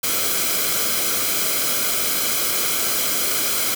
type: noise with comb filter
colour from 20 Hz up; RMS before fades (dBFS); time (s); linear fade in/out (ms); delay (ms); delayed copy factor
white; -21; 0.03-3.75; 10; 1.1; -0.65
effects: none